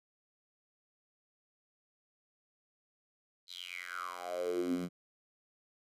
10% pulse tone with high-pass filter sweep, 89.2 Hz, F2, 37 cents sharp, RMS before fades -38 dBFS, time 3.47-4.89 s, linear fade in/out 50 ms, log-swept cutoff 4200 to 180 Hz, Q 8.3, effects resampled to 32000 Hz

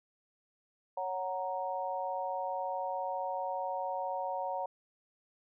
sine chord, F# major, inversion second, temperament equal, 554.4 / 740 / 932.3 Hz, C#5 / F#5 / A#5, 0 / 0 / 0 cents, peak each -38 / -37 / -37 dBFS, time 0.97-4.66 s, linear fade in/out 5 ms, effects none

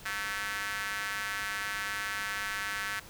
square tone with high-pass filter, 102 Hz, G#2, 31 cents flat, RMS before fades -35 dBFS, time 0.05-3 s, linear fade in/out 10 ms, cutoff 1600 Hz, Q 3, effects pink hiss -50 dBFS RMS until 3.09 s

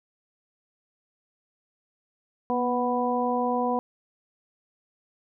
harmonic tone with a mistuned harmonic, 246.9 Hz, B3, in tune, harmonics 1 / 2 / 3 / 4, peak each -28 / -28 / -28 / -29 dBFS, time 2.5-3.79 s, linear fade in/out 0 ms, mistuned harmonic 1, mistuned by -27 cents, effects none

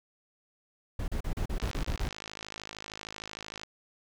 brown noise bursts, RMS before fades -31 dBFS, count 9, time 0.99-2.088 s, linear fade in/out 5 ms, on 90 ms, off 36 ms
click train, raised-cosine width 0.2 ms, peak -22 dBFS, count 109, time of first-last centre 1.6-3.634 s, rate 53.1 Hz
effects none

